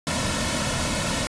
pink noise with comb filter, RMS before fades -25 dBFS, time 0.07-1.27 s, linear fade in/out 0 ms, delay 2.5 ms, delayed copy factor -0.65, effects resampled to 22050 Hz

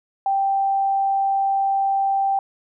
sine tone, 784 Hz, G5, in tune, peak -17 dBFS, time 0.26-2.39 s, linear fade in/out 2 ms, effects none

